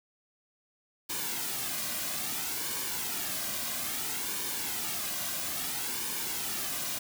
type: noise with flanger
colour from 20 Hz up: white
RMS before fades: -34 dBFS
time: 1.09-6.99 s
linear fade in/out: 10 ms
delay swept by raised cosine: 1.5 to 2.29 ms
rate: 0.6 Hz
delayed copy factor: -0.55
effects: none